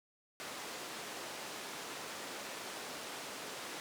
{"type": "band-pass noise", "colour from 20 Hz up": "pink", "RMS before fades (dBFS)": -45, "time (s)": [0.4, 3.8], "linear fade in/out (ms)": 0, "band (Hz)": [330, 9200], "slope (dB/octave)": 12, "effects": []}